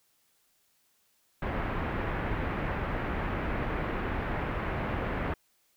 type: low-pass noise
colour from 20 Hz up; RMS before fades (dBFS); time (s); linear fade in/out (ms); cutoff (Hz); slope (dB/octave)
pink; -32; 1.42-5.34; 5; 2200; 24
effects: white hiss -70 dBFS RMS until 5.76 s